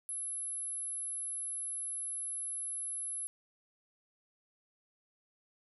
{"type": "tone", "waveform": "sine", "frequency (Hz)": 11000, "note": "F9", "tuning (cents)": -27, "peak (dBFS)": -36, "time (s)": [0.09, 3.27], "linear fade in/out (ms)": 0, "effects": []}